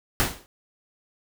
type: noise with exponential decay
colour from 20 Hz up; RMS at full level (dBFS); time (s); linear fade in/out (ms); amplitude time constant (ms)
pink; -19; 0.2-0.46; 0; 56
effects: none